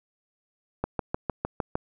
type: click train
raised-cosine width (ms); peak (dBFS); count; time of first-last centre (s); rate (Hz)
1; -12; 7; 0.84-1.755; 6.56
effects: none